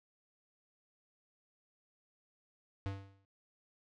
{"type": "tone with exponential decay", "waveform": "square", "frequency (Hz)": 98, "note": "G2", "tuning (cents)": 0, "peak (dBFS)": -34, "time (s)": [2.86, 3.25], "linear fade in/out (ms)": 0, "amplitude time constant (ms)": 83, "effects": ["low-pass 4000 Hz 12 dB/octave"]}